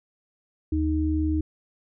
sine tone pair together, 77.78 / 310.8 Hz, D#2 / D#4, 0 / -2 cents, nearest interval 2 octaves, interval 2398 cents, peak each -24 dBFS, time 0.72-1.41 s, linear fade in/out 5 ms, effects none

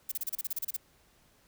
violet noise bursts, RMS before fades -33 dBFS, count 12, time 0.09-0.766 s, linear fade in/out 5 ms, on 27 ms, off 32 ms, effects pink hiss -65 dBFS RMS until 1.47 s

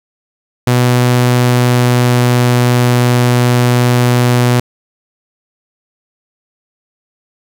sawtooth tone with pitch glide, 123.47 to 122.69 Hz, B2 to B2, 0 to -11 cents, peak -4 dBFS, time 0.67-4.6 s, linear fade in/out 5 ms, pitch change -11 cents, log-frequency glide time 1.22-2.55 s, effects 7-bit

